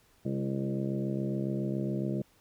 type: harmonic tone with a mistuned harmonic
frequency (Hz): 67.2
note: C2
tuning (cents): +47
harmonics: 2 / 3 / 4 / 5 / 6 / 7 / 8 / 9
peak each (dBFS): -34 / -33 / -42 / -36 / -44 / -45 / -47 / -43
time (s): 0.25-2.22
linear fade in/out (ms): 5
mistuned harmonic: 5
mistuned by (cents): +17
effects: pink hiss -65 dBFS RMS until 2.4 s